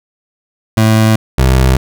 25% pulse tone pair in turn, 110 / 64.82 Hz, A2 / C2, 0 / -16 cents, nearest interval major sixth, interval 916 cents, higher first, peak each -3 dBFS, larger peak neither, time 0.77-1.16 / 1.38-1.77 s, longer neither, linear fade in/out 5 ms, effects none

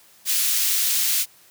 white high-pass noise, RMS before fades -21 dBFS, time 0.25-1.26 s, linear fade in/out 50 ms, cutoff 2600 Hz, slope 12 dB/octave, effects white hiss -53 dBFS RMS until 1.5 s + high-pass 60 Hz 12 dB/octave

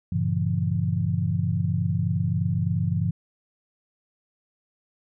sine chord, G diminished seventh, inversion none, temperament just, 98 / 117.6 / 141.12 / 169.34 Hz, G2 / Bb2 / Db3 / Fb3, 0 / +16 / +31 / +47 cents, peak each -26 / -29 / -28 / -26 dBFS, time 0.12-3.11 s, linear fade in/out 5 ms, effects none

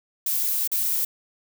violet noise with dropouts, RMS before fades -24 dBFS, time 0.26-1.05 s, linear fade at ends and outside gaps 5 ms, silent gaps 0.676-0.716 s, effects none

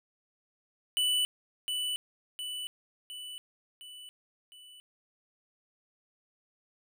square tone with echo, 2977 Hz, F#7, 10 cents sharp, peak -26 dBFS, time 0.97-1.25 s, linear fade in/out 0 ms, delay 710 ms, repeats 5, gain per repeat -5 dB, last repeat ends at 4.8 s, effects none

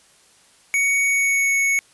square tone with pitch glide, 2235 to 2214 Hz, C#7 to C#7, +14 to -3 cents, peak -17 dBFS, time 0.74-1.79 s, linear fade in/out 0 ms, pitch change -17 cents, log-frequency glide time 1.05-1.55 s, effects white hiss -54 dBFS RMS until 1.93 s + resampled to 24000 Hz

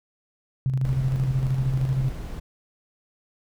sine tone with tremolo, 131.5 Hz, C3, 9 cents sharp, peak -19 dBFS, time 0.66-2.09 s, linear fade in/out 0 ms, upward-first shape square, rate 13 Hz, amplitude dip 45%
brown noise, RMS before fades -33 dBFS, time 0.84-2.4 s, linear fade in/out 10 ms
effects none

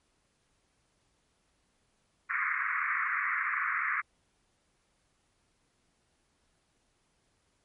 white band-pass noise, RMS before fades -31 dBFS, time 2.29-4.02 s, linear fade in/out 20 ms, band 1100 to 2200 Hz, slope 96 dB/octave, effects pink hiss -73 dBFS RMS until 7.64 s + MP3 48 kbps

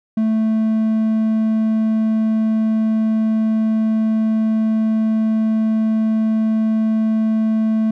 triangle tone, 220 Hz, A3, in tune, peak -12 dBFS, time 0.17-7.91 s, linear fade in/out 5 ms, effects none

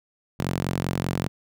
sawtooth tone with high-pass filter, 45.18 Hz, F#1, 40 cents flat, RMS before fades -27 dBFS, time 0.39-1.28 s, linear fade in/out 0 ms, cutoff 140 Hz, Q 1.5, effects none

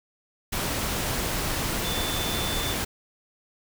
sine tone in noise, 3520 Hz, A7, in tune, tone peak -32 dBFS, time 1.84-2.74 s, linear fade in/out 10 ms, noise pink, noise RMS -28 dBFS, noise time 0.52-2.85 s, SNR -7 dB, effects none

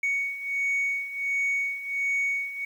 sine beating tone pair, 2230 / 2231.4 Hz, C#7 / C#7, +10 / +11 cents, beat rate 1.4 Hz, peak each -29 / -25 dBFS, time 0.03-2.65 s, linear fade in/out 5 ms, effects tanh soft clip ceiling -21 dBFS + 9-bit

